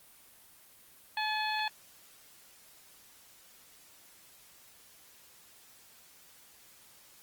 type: harmonic tone with a mistuned harmonic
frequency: 860 Hz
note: A5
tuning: 40 cents flat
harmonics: 1 / 2 / 3 / 4 / 5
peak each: -33 / -36 / -38 / -39 / -40 dBFS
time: 1.17-1.68 s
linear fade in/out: 2 ms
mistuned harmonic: 3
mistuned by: -28 cents
effects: white hiss -58 dBFS RMS until 7.22 s + Opus 24 kbps